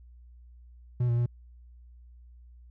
triangle tone with pitch steps, 122.5 / 118.6 / 120.2 Hz, B2 / A#2 / B2, -14 / +30 / -46 cents, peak -21 dBFS, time 1-1.261 s, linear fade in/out 5 ms, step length 87 ms, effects added 60 Hz sine -49 dBFS peak until 2.7 s

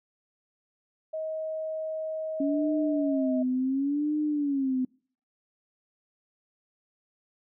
sine tone, 632 Hz, D#5, 27 cents sharp, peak -30 dBFS, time 1.13-3.43 s, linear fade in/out 10 ms
sine tone with vibrato, 277.3 Hz, C#4, 1 cent sharp, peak -24 dBFS, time 2.4-4.85 s, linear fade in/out 5 ms, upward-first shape sine, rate 0.7 Hz, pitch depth 150 cents each way
effects noise-tail reverb RT60 0.5 s tail -26 dB re dry

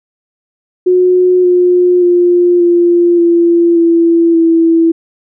sine tone with pitch steps, 363.8 / 358 / 352.2 / 346.6 / 341 / 335.5 / 330.2 Hz, F#4 / F4 / F4 / F4 / F4 / E4 / E4, -29 / +43 / +15 / -13 / -41 / +31 / +3 cents, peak -5 dBFS, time 0.86-4.92 s, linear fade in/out 10 ms, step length 580 ms, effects none

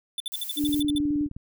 square tone bursts, 3520 Hz, A7, in tune, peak -28 dBFS, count 11, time 0.18-0.982 s, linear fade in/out 2 ms, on 22 ms, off 56 ms
violet noise, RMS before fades -36 dBFS, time 0.32-0.81 s, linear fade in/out 0 ms
sine tone with vibrato, 293.7 Hz, D4, in tune, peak -22 dBFS, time 0.56-1.29 s, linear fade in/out 50 ms, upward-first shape sine, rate 11 Hz, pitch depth 15 cents each way
click train, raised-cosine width 5 ms, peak -26 dBFS, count 15, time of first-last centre 0.64-1.365 s, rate 19.3 Hz
effects none

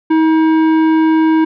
sine tone with tanh clipping, 318.6 Hz, D#4, 41 cents sharp, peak -10 dBFS, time 0.1-1.45 s, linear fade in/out 10 ms, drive 13 dB, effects none

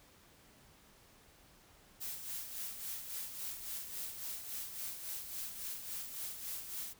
blue noise with tremolo, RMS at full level -41 dBFS, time 2-6.94 s, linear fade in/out 20 ms, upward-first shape sine, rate 3.6 Hz, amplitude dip 55%, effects pink hiss -63 dBFS RMS until 6.99 s

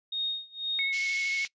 sine tone with tremolo, 3715 Hz, A#7, 7 cents flat, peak -26 dBFS, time 0.12-0.93 s, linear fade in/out 5 ms, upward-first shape sine, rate 2 Hz, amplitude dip 95%
sine tone with vibrato, 2194 Hz, C#7, 18 cents flat, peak -27 dBFS, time 0.79-1.45 s, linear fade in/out 0 ms, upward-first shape sine, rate 13 Hz, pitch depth 13 cents each way
pink band-pass noise, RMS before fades -39 dBFS, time 0.92-1.48 s, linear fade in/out 20 ms, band 2700 to 6600 Hz, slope 24 dB/octave
effects noise-tail reverb RT60 0.1 s tail -23 dB re dry + resampled to 16000 Hz

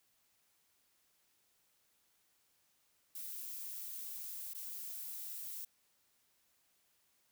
violet noise with dropouts, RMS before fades -45 dBFS, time 3.15-5.65 s, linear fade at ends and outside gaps 5 ms, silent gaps 4.536-4.547 s, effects white hiss -75 dBFS RMS until 7.31 s

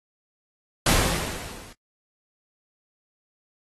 pink noise with level ramp, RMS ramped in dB -18 to -47 dBFS, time 0.86-1.73 s, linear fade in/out 5 ms, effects noise-tail reverb RT60 0.1 s tail -23 dB re dry + AAC 32 kbps

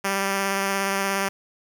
5% pulse tone with vibrato, 196 Hz, G3, in tune, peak -11 dBFS, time 0.04-1.29 s, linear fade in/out 10 ms, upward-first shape sine, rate 17 Hz, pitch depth 13 cents each way, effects none

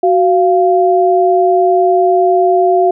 sine tone pair together, 372 / 693.8 Hz, F#4 / F5, +9 / -12 cents, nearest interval major seventh, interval 1079 cents, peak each -10 dBFS, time 0.03-2.91 s, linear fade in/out 5 ms, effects none

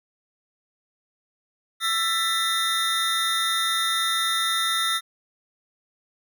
square tone cluster, 1334 / 1772 / 1981 / 3652 Hz, E6 / A6 / B6 / A#7, +20 / +12 / +5 / -36 cents, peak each -27 / -34 / -31 / -25 dBFS, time 1.8-5.01 s, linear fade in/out 50 ms, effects none

